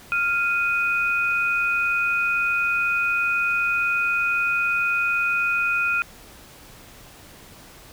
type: tone pair together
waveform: sine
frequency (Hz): 1395.9 / 2489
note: F6 / D#7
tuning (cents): -1 / 0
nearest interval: minor seventh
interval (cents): 1001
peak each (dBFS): -22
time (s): 0.12-6.02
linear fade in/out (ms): 0
effects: pink hiss -46 dBFS RMS until 7.92 s